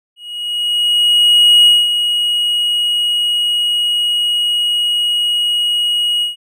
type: tone with ADSR envelope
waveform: triangle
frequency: 2896 Hz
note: F#7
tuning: 38 cents flat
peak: -3 dBFS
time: 0.16-6.36 s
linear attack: 1500 ms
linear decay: 210 ms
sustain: -8 dB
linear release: 140 ms
effects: none